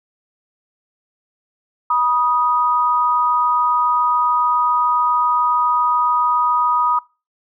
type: tone pair together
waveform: sine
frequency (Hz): 971.7 / 1244.5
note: B5 / D#6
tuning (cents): -28 / 0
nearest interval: major third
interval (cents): 428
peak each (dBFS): -17 / -16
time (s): 1.9-6.99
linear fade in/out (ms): 5
effects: noise-tail reverb RT60 0.3 s tail -24 dB re dry